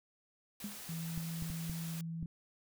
white noise, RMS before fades -48 dBFS, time 0.6-2.01 s, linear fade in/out 2 ms
sine tone with exponential decay, 205.8 Hz, G#3, 16 cents flat, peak -36 dBFS, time 0.64-0.85 s, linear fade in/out 2 ms, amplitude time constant 44 ms
sine tone, 164.81 Hz, E3, in tune, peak -38 dBFS, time 0.89-2.26 s, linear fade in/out 2 ms
clicks, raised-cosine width 5 ms, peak -30 dBFS, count 5, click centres 1.177 / 1.424 / 1.501 / 1.697 / 2.228 s
effects none

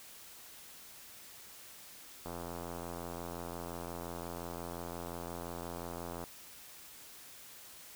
click train, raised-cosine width 1 ms, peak -28 dBFS, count 342, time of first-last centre 2.26-6.239 s, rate 85.7 Hz, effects white hiss -53 dBFS RMS until 7.95 s

